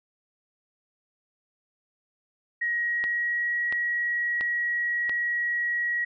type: tone with pitch glide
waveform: sine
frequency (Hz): 1893 to 1909.5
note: A#6 to A#6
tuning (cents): +26 to +41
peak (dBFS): -24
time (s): 2.61-6.05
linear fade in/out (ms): 10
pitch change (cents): +15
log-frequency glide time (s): 2.74-3.57
type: click train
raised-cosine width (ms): 0.3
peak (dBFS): -19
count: 4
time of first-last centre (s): 3.04-5.095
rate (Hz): 1.46
effects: none